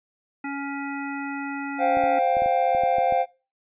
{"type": "harmonic tone", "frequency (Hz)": 279.7, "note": "C#4", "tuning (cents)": 16, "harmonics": [1, 3, 5, 7, 9], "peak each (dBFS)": [-30, -35, -37, -38, -40], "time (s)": [0.44, 2.19], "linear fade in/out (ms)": 5}
{"type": "chord", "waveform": "triangle", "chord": "C suspended fourth", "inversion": "none", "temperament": "equal with one note detuned", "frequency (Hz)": [523.3, 707.4, 784], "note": ["C5", "F5", "G5"], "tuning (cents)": [0, 22, 0], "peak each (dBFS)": [-23, -20, -22], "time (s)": [1.78, 3.26], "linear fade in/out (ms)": 50}
{"type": "clicks", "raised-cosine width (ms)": 2, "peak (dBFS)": -23, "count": 9, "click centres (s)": [1.971, 2.038, 2.369, 2.421, 2.46, 2.749, 2.836, 2.984, 3.124]}
{"effects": ["noise-tail reverb RT60 0.3 s tail -20 dB re dry", "resampled to 8000 Hz"]}